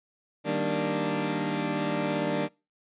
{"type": "chord", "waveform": "20% pulse", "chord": "Eb major seventh", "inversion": "none", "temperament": "equal", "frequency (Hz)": [155.56, 196, 233.1, 293.7], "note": ["Eb3", "G3", "Bb3", "D4"], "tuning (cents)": [0, 0, 0, 0], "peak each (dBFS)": [-28, -28, -29, -25], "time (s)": [0.44, 2.49], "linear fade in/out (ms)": 50, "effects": ["noise-tail reverb RT60 0.3 s tail -26 dB re dry", "resampled to 8000 Hz"]}